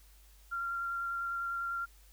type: tone with vibrato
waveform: sine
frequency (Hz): 1381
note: F6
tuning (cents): -20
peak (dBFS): -33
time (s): 0.51-1.86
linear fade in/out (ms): 20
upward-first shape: square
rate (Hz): 10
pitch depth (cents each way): 8
effects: added 50 Hz sine -57 dBFS peak until 2.12 s + white hiss -64 dBFS RMS until 2.12 s